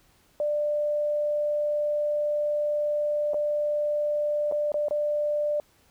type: tone with dropouts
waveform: sine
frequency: 593 Hz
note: D5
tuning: 17 cents sharp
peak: -23 dBFS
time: 0.4-5.6 s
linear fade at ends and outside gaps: 1 ms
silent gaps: 3.335-3.343 / 4.514-4.522 / 4.719-4.742 / 4.884-4.909 s
effects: pink hiss -62 dBFS RMS until 5.9 s